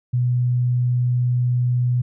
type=tone; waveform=sine; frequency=123.47 Hz; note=B2; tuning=in tune; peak=-16 dBFS; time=0.13-2.02 s; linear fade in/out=10 ms; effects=none